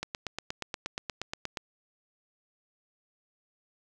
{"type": "click train", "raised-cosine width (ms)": 0.2, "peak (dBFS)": -16, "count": 14, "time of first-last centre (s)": [0.03, 1.572], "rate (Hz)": 8.43, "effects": []}